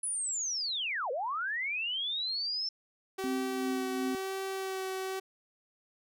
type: linear two-way sweep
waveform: sine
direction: down then up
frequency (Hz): 10160 to 465.5 to 5380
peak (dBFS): -31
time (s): 0.03-2.69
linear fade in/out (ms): 5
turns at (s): 1.11
type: tone with vibrato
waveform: sawtooth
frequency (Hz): 381.9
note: G4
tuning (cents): -45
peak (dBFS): -30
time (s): 3.18-5.2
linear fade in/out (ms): 10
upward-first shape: sine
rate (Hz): 1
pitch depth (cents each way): 15
type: tone with tremolo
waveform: sine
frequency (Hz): 261.6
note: C4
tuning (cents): 0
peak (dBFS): -30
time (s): 3.24-4.15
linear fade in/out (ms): 0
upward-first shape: triangle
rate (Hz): 2.7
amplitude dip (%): 55
effects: none